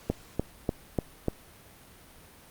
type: click train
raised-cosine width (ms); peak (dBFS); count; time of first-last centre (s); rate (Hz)
2; -12; 5; 0.1-1.283; 3.38
effects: pink hiss -53 dBFS RMS until 2.5 s + Opus 48 kbps